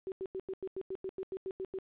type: tone bursts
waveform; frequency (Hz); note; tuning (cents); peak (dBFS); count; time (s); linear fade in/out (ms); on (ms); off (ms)
sine; 380.1; F#4; +47; -35; 13; 0.07-1.787; 0; 49; 90
effects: resampled to 8000 Hz + 12-bit